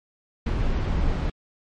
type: noise with ADSR envelope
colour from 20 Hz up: brown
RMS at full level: -21 dBFS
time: 0.46-1.3 s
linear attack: 7 ms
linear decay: 43 ms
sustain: -2 dB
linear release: 6 ms
effects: low-pass 4000 Hz 12 dB/octave + MP3 48 kbps